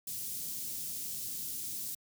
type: band-stop noise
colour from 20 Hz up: white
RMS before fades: -39 dBFS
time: 0.07-1.95 s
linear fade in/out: 5 ms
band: 220 to 5700 Hz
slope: 12 dB/octave
effects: high-pass 100 Hz 12 dB/octave